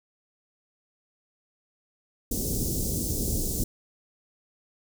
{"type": "band-stop noise", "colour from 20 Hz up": "pink", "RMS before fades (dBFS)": -28, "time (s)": [2.31, 3.64], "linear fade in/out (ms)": 5, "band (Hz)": [420, 5900], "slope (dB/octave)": 24, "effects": []}